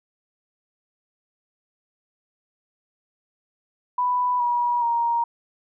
sine tone with pitch steps, 990 / 963.5 / 937.7 Hz, B5 / B5 / A#5, +4 / -43 / +10 cents, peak -19 dBFS, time 3.98-5.24 s, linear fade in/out 5 ms, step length 420 ms, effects none

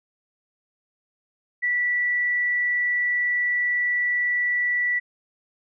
sine tone, 1958 Hz, B6, 15 cents flat, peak -20 dBFS, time 1.62-5 s, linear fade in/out 20 ms, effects none

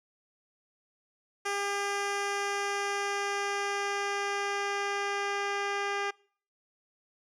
10% pulse tone with low-pass filter sweep, 402.1 Hz, G4, 44 cents sharp, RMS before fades -32 dBFS, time 1.45-6.11 s, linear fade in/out 10 ms, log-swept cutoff 8700 to 4300 Hz, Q 0.85, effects noise-tail reverb RT60 0.5 s tail -24 dB re dry

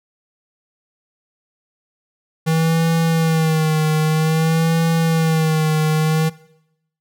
square tone with vibrato, 160 Hz, D#3, 49 cents sharp, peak -15 dBFS, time 2.46-6.3 s, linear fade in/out 20 ms, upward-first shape sine, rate 0.52 Hz, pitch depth 50 cents each way, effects noise-tail reverb RT60 0.8 s tail -20 dB re dry

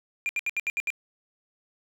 triangle tone bursts, 2398 Hz, D7, 36 cents sharp, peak -23 dBFS, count 7, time 0.26-0.903 s, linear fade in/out 0 ms, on 31 ms, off 71 ms, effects none

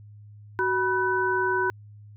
sine tone cluster, 373.9 / 979 / 1506 Hz, F#4 / B5 / F#6, +18 / -15 / +30 cents, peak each -26 dBFS, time 0.59-1.7 s, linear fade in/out 0 ms, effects added 104 Hz sine -44 dBFS peak until 2.16 s

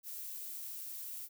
violet noise, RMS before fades -44 dBFS, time 0.03-1.29 s, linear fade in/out 50 ms, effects none

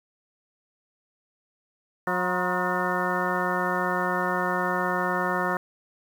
harmonic tone with a mistuned harmonic, 180.4 Hz, F#3, 44 cents flat, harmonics 1 / 2 / 3 / 4 / 5 / 6 / 7 / 8 / 10, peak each -32 / -32 / -32 / -32 / -32 / -32 / -32 / -32 / -32 dBFS, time 2.07-5.57 s, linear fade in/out 2 ms, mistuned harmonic 5, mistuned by +85 cents, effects 8-bit

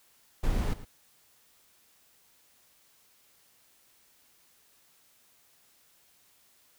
brown noise with echo, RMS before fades -27 dBFS, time 0.43-0.74 s, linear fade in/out 10 ms, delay 110 ms, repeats 1, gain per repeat -15 dB, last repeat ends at 0.85 s, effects white hiss -64 dBFS RMS until 6.78 s

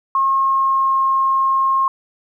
sine tone with pitch glide, 1079 to 1072.2 Hz, C#6 to C6, -47 to +42 cents, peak -13 dBFS, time 0.15-1.88 s, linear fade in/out 2 ms, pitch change -11 cents, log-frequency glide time 0.34-1.02 s, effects 9-bit

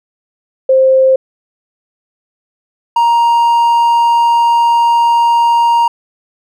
sine / triangle tone pair in turn, 526 / 937.2 Hz, C5 / A#5, +9 / +9 cents, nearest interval minor seventh, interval 1000 cents, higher second, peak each -5 dBFS, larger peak neither, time 0.69-1.16 / 2.96-5.88 s, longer second, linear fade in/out 5 ms, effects none

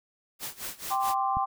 white noise with tremolo, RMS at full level -35 dBFS, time 0.39-1.15 s, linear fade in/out 50 ms, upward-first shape sine, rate 4.6 Hz, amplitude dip 90%
sine chord, G suspended fourth, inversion none, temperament equal, 784 / 1046.5 / 1174.7 Hz, G5 / C6 / D6, 0 / 0 / 0 cents, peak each -27 / -29 / -32 dBFS, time 0.9-1.46 s, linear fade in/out 20 ms
click, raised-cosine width 5 ms, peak -23 dBFS, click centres 1.37 s
effects none

